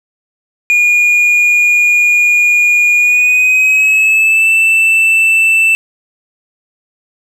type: tone with pitch glide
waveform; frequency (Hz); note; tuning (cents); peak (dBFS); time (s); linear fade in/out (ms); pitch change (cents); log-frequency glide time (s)
triangle; 2436 to 2656; D#7 to E7; -37 to +12; -5; 0.7-5.75; 0; +149; 2.97-4.5
effects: none